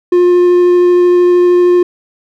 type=tone with vibrato; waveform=triangle; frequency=355.1 Hz; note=F4; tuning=29 cents sharp; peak=-3 dBFS; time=0.12-1.83 s; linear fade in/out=5 ms; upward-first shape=triangle; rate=13 Hz; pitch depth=8 cents each way; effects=none